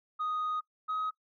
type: tone pair in turn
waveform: sine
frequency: 1244.5 / 1264.8 Hz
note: D#6 / D#6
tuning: 0 / +28 cents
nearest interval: unison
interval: 28 cents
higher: second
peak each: -28 dBFS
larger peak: neither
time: 0.19-0.61 / 0.88-1.11 s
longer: first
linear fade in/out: 20 ms
effects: noise-tail reverb RT60 0.1 s tail -23 dB re dry + tanh soft clip ceiling -28 dBFS